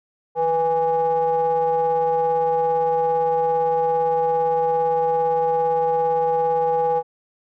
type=ring-modulated tone; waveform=triangle; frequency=166.7 Hz; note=E3; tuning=20 cents sharp; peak=-12 dBFS; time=0.35-7.03 s; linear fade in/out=50 ms; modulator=658 Hz; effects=none